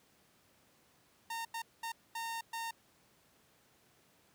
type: tone bursts at uneven times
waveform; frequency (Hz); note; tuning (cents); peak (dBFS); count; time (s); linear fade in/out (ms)
sawtooth; 916; A#5; -31; -34; 5; 1.3-1.45 / 1.54-1.62 / 1.83-1.92 / 2.15-2.41 / 2.53-2.71; 5
effects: pink hiss -68 dBFS RMS until 4.34 s + high-pass 100 Hz 12 dB/octave